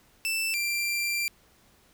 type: tone pair in turn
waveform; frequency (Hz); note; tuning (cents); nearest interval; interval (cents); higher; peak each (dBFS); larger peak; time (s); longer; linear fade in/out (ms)
sawtooth; 2656 / 2366; E7 / D7; +12 / +12; major second; 200; first; -23; neither; 0.25-0.54 / 0.54-1.28; second; 0
effects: pink hiss -61 dBFS RMS until 1.93 s